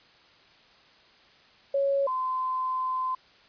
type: tone pair in turn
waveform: sine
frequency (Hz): 554.4 / 1029.8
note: C#5 / C6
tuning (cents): 0 / -28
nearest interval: major seventh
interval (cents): 1072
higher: second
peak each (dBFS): -22 / -26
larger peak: first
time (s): 1.74-2.07 / 2.07-3.15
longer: second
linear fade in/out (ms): 5
effects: white hiss -57 dBFS RMS until 3.48 s + resampled to 11025 Hz